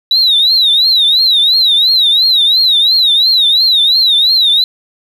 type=tone with vibrato; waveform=sine; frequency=3877 Hz; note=B7; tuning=33 cents flat; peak=-5 dBFS; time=0.11-4.64 s; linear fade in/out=2 ms; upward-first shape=triangle; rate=2.9 Hz; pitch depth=180 cents each way; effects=tanh soft clip ceiling -3 dBFS + 7-bit